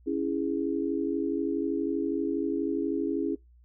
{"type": "chord", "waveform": "sine", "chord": "C# minor", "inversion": "none", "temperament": "equal with one note detuned", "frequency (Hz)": [277.2, 329.6, 413.6], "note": ["C#4", "E4", "G#4"], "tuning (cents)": [0, 0, -7], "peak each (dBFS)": [-30, -30, -32], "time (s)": [0.06, 3.36], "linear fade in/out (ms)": 20, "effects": ["noise-tail reverb RT60 0.2 s tail -25 dB re dry", "added 60 Hz sine -54 dBFS peak until 3.64 s"]}